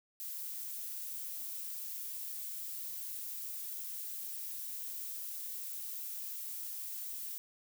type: noise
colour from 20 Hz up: violet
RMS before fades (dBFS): -42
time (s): 0.2-7.38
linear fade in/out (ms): 0
effects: none